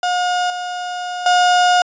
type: tone with level steps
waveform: 35% pulse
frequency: 718 Hz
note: F5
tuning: 48 cents sharp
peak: -14 / -21 / -9 dBFS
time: 0.03-1.82 s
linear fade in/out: 2 ms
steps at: 0.5 / 1.26 s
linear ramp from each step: 2 ms
effects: resampled to 16000 Hz